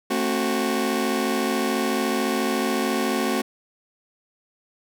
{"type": "chord", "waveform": "sawtooth", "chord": "F# diminished", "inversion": "first", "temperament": "just", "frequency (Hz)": [222, 266.4, 370], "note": ["A3", "C4", "F#4"], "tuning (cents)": [16, 31, 0], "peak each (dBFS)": -22, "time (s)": [0.1, 3.42], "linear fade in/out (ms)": 10, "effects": []}